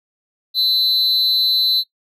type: tone with amplitude modulation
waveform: triangle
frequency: 4050 Hz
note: B7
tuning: 43 cents sharp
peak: -9 dBFS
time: 0.54-1.84 s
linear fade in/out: 50 ms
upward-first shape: sine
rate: 293 Hz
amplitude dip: 70%
effects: noise-tail reverb RT60 0.1 s tail -20 dB re dry